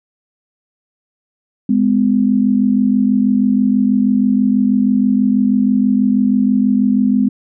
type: tone pair together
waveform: sine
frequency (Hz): 207.5 / 253.7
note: G#3 / B3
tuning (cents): -1 / +47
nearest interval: minor third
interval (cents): 348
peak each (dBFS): -13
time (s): 1.69-7.29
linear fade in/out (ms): 5
effects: none